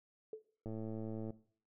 sine tone with exponential decay, 436.9 Hz, A4, 12 cents flat, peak -38 dBFS, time 0.33-0.45 s, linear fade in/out 2 ms, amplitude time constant 25 ms
click train, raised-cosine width 2 ms, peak -31 dBFS, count 72, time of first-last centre 0.66-1.305 s, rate 110 Hz
effects noise-tail reverb RT60 0.5 s tail -18 dB re dry

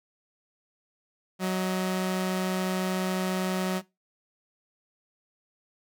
sawtooth tone pair together, 186.01 / 630 Hz, F#3 / D#5, +9 / +21 cents, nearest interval octave + major sixth, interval 2112 cents, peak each -22 / -33 dBFS, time 1.39-3.82 s, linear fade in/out 50 ms, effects noise-tail reverb RT60 0.2 s tail -19 dB re dry

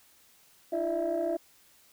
sine tone cluster, 307.5 / 340.2 / 604 / 663 Hz, D#4 / F4 / D5 / E5, -20 / -45 / +48 / +10 cents, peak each -38 / -31 / -34 / -29 dBFS, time 0.72-1.37 s, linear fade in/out 10 ms, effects tanh soft clip ceiling -21 dBFS + white hiss -61 dBFS RMS until 1.92 s

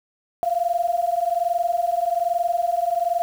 sine tone pair together, 681.8 / 703 Hz, F5 / F5, -42 / +11 cents, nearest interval minor second, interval 53 cents, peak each -22 dBFS, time 0.43-3.22 s, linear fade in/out 0 ms, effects 7-bit

